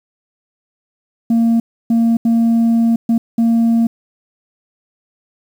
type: tone bursts at uneven times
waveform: sine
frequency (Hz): 230.3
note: A#3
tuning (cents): -21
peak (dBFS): -7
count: 5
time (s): 1.3-1.6 / 1.9-2.17 / 2.25-2.96 / 3.09-3.18 / 3.38-3.87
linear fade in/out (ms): 5
effects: tanh soft clip ceiling -9 dBFS + 7-bit